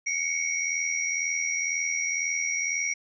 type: tone cluster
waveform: sine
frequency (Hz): 2188 / 2270 / 5710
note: C#7 / C#7 / F8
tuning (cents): -23 / +41 / +37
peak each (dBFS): -29 / -31 / -30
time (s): 0.06-2.94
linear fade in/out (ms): 10
effects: none